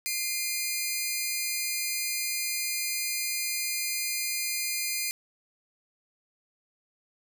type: tone pair together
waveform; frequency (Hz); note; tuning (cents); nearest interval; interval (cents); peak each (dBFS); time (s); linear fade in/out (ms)
10% pulse; 2095 / 2417; C7 / D7; +2 / +49; major second; 247; -24 / -21; 0.06-5.11; 0
effects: none